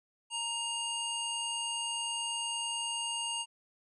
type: harmonic tone with a mistuned harmonic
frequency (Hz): 930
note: A#5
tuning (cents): -4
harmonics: 1 / 3 / 5 / 7 / 9 / 10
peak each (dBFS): -40 / -35 / -49 / -46 / -40 / -47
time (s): 0.3-3.46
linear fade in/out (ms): 50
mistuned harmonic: 3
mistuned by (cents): +19
effects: none